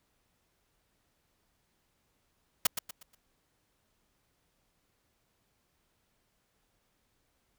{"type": "noise with echo", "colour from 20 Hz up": "white", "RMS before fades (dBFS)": -24, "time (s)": [2.65, 2.67], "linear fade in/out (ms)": 5, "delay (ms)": 120, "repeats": 4, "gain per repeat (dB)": -9, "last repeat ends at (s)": 3.15, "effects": ["pink hiss -75 dBFS RMS until 7.58 s"]}